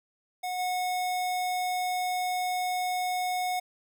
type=tone with level steps; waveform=square; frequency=730 Hz; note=F#5; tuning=24 cents flat; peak=-31 / -28 dBFS; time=0.43-3.6 s; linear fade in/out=10 ms; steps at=0.58 s; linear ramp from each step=20 ms; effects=none